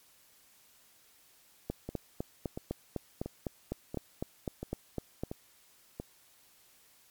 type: two click trains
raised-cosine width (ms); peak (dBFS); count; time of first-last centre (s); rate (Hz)
2; -20 / -24; 15 / 7; 1.7-5.235 / 1.89-6; 3.96 / 1.46
effects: white hiss -63 dBFS RMS until 7.1 s + MP3 96 kbps